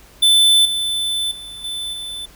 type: tone with level steps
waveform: square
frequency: 3520 Hz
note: A7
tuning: in tune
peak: -10 / -19 / -32 / -24 / -27 dBFS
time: 0.22-2.26 s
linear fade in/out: 10 ms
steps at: 0.65 / 1.31 / 1.64 / 1.93 s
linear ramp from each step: 5 ms
effects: added 50 Hz sine -47 dBFS peak until 2.35 s + pink hiss -47 dBFS RMS until 2.35 s